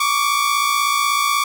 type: tone pair together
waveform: sawtooth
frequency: 1120.7 / 1177 Hz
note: C#6 / D6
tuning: +19 / +3 cents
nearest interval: minor second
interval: 84 cents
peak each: -15 dBFS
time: 0-1.44 s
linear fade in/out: 5 ms
effects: none